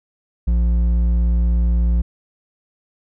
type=tone with hard clipping; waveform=sine; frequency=58.27 Hz; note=A#1; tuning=in tune; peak=-15 dBFS; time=0.47-2.02 s; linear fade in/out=10 ms; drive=6 dB; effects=none